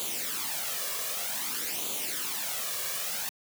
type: noise with flanger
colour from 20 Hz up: white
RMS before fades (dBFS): -33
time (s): 0-3.29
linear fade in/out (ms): 0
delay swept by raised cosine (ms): 0.28 to 1.78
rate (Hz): 0.53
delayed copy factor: +0.65
effects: high-pass 200 Hz 12 dB/octave